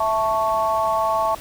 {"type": "chord", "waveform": "sine", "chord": "A major", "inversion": "second", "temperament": "equal", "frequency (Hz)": [659.3, 880, 1108.7], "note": ["E5", "A5", "C#6"], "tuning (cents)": [0, 0, 0], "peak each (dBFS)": -22, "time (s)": [0, 1.35], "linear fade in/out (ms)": 5, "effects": ["pink hiss -39 dBFS RMS until 1.4 s"]}